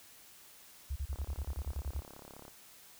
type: tone bursts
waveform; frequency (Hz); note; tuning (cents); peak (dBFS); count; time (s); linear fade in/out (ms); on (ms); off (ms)
sine; 69.3; C#2; 0; -33; 12; 0.9-2.006; 10; 61; 34
type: click train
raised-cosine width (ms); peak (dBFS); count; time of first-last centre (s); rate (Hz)
1; -36; 48; 1.13-2.481; 34.8
effects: white hiss -57 dBFS RMS until 2.99 s